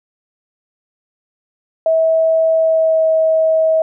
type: tone with pitch glide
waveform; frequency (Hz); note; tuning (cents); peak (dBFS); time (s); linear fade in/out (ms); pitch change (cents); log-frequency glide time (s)
sine; 647 to 640.3; E5 to D#5; -32 to +49; -10; 1.86-3.82; 2; -19; 2.54-3.07
effects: none